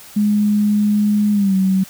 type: tone with pitch glide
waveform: sine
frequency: 208.4 to 190 Hz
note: G#3 to F#3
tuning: +6 to +46 cents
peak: -12 dBFS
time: 0.16-1.84 s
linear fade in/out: 10 ms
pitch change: -160 cents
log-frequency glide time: 1.32-1.55 s
effects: white hiss -40 dBFS RMS until 1.89 s